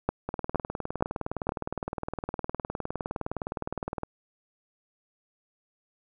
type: two click trains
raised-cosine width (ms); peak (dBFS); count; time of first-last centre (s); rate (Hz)
1; -17 / -10; 74 / 4; 0.29-4.034 / 0.09-1.492; 19.5 / 2.14
effects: none